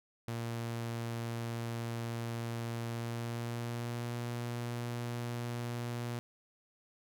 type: tone with pitch glide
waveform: sawtooth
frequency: 116.54 to 119.54 Hz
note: A#2 to A#2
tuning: 0 to +44 cents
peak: -32 dBFS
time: 0.28-6.19 s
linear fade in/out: 0 ms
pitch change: +44 cents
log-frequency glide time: 2.86-4.16 s
effects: none